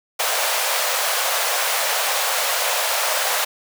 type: high-pass noise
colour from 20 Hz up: pink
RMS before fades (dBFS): -21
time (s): 0.19-3.45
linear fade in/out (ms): 10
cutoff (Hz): 520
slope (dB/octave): 48
effects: none